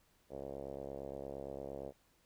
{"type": "tone with low-pass filter", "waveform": "5% pulse", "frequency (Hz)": 68.7, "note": "C#2", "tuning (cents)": -15, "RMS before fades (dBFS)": -45, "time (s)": [0.29, 1.93], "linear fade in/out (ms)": 50, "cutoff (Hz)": 550, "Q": 3.1, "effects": ["pink hiss -72 dBFS RMS until 2.25 s"]}